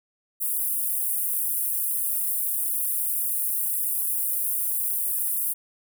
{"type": "high-pass noise", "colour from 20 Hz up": "pink", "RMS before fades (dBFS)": -26, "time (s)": [0.4, 5.54], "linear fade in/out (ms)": 20, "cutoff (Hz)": 9700, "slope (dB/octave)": 48, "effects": []}